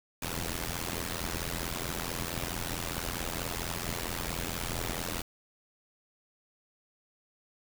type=noise with amplitude modulation; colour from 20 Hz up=pink; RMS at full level=-31 dBFS; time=0.22-5.22 s; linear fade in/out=5 ms; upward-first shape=sine; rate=84.5 Hz; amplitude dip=95%; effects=none